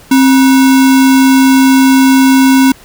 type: tone with sample-and-hold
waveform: sine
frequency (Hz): 265.2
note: C4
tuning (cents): +23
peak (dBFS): -3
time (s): 0.11-2.72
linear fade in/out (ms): 5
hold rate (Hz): 1225
effects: pink hiss -39 dBFS RMS until 2.84 s